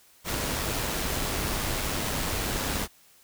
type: noise with amplitude modulation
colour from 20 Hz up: pink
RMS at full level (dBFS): -28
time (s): 0.24-2.88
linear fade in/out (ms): 50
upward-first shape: sine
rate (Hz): 101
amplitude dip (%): 30
effects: white hiss -58 dBFS RMS until 3.23 s